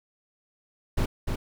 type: noise with echo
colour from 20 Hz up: brown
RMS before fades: -24 dBFS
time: 0.97-1.06 s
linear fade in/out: 10 ms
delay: 300 ms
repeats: 1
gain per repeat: -4 dB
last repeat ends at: 1.36 s
effects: none